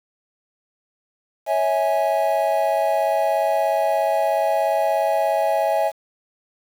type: chord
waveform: triangle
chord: C# minor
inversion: none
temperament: equal with one note detuned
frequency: 554.4 / 651.3 / 830.6 Hz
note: C#5 / E5 / G#5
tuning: 0 / -21 / 0 cents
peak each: -22 / -18 / -20 dBFS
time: 1.46-5.92 s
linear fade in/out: 50 ms
effects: 7-bit